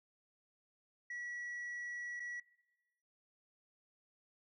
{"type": "tone with dropouts", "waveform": "sine", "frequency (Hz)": 1935, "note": "B6", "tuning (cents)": -36, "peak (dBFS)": -39, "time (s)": [1.1, 2.4], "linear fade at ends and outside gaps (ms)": 5, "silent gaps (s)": [2.197, 2.201], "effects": ["noise-tail reverb RT60 1.0 s tail -21 dB re dry", "tanh soft clip ceiling -40 dBFS"]}